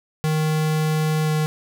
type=tone with pitch glide; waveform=square; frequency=155.56 to 154.4 Hz; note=D#3 to D#3; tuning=0 to -13 cents; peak=-19 dBFS; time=0.24-1.46 s; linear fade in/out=0 ms; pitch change=-13 cents; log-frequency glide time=1.24-1.29 s; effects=none